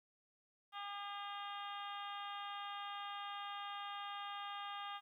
harmonic tone with a mistuned harmonic, 404.3 Hz, G#4, 46 cents flat, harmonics 2 / 3 / 4 / 5 / 6 / 7 / 8 / 9, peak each -48 / -47 / -55 / -57 / -61 / -55 / -54 / -57 dBFS, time 0.72-5.01 s, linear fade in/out 50 ms, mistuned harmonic 6, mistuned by +20 cents, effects 13-bit

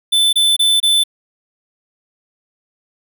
square tone bursts, 3520 Hz, A7, in tune, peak -11 dBFS, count 4, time 0.12-1.038 s, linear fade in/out 10 ms, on 210 ms, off 26 ms, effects none

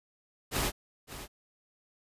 pink noise with echo, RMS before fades -30 dBFS, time 0.51-0.72 s, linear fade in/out 50 ms, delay 560 ms, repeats 1, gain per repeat -13 dB, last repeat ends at 1.28 s, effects resampled to 32000 Hz

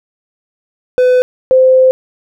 triangle / sine tone pair in turn, 503 / 518 Hz, B4 / C5, +32 / -17 cents, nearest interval minor second, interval 51 cents, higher second, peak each -4 dBFS, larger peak neither, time 0.98-1.22 / 1.51-1.91 s, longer second, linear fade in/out 0 ms, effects none

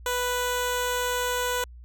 10% pulse tone with notch filter, 493.9 Hz, B4, in tune, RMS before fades -27 dBFS, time 0.06-1.64 s, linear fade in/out 2 ms, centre 2200 Hz, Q 1.8, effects added 60 Hz sine -42 dBFS peak until 1.84 s

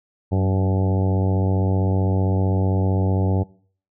harmonic tone with a mistuned harmonic, 95.5 Hz, G2, 45 cents flat, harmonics 1 / 2 / 3 / 4 / 5 / 6 / 7 / 8 / 9, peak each -18 / -24 / -28 / -30 / -32 / -34 / -35 / -36 / -37 dBFS, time 0.31-3.44 s, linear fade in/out 20 ms, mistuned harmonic 2, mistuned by -39 cents, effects noise-tail reverb RT60 0.5 s tail -22 dB re dry

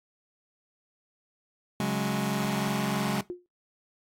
sawtooth chord, C# suspended fourth, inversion none, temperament just, 138.59 / 184.79 / 207.9 Hz, C#3 / F#3 / G#3, 0 / -2 / +2 cents, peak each -28 / -27 / -25 dBFS, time 1.8-3.21 s, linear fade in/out 2 ms
sine tone with exponential decay, 356 Hz, F4, 33 cents sharp, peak -28 dBFS, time 3.3-3.46 s, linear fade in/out 0 ms, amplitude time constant 34 ms
effects noise-tail reverb RT60 0.2 s tail -18 dB re dry + AAC 48 kbps

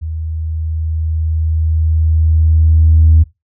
sine tone with level ramp, 79.6 Hz, D#2, 40 cents sharp, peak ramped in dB -19 to -3 dBFS, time 0.01-3.24 s, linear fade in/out 20 ms, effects noise-tail reverb RT60 0.2 s tail -19 dB re dry + tanh soft clip ceiling 0 dBFS

